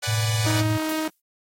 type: chord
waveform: 5% pulse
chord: G# half-diminished seventh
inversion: first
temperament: equal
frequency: 493.9 / 587.3 / 740 / 830.6 Hz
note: B4 / D5 / F#5 / G#5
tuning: 0 / 0 / 0 / 0 cents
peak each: -21 / -19 / -20 / -22 dBFS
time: 0.02-0.62 s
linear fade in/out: 20 ms
type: tone with tremolo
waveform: sine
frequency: 110 Hz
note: A2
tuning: in tune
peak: -19 dBFS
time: 0.07-0.78 s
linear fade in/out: 20 ms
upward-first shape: sine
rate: 19 Hz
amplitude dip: 40%
type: tone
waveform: sawtooth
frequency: 313.9 Hz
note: D#4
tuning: 15 cents sharp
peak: -20 dBFS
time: 0.46-1.08 s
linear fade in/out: 5 ms
type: noise with exponential decay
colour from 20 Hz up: violet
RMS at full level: -31 dBFS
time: 0.89-1.2 s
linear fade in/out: 0 ms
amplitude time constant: 67 ms
effects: AAC 48 kbps